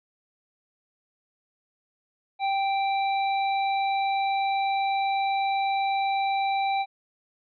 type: harmonic tone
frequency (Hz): 784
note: G5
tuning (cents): 0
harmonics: 1 / 3 / 5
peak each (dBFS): -23 / -33 / -37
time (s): 2.39-6.86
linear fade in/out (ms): 50
effects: none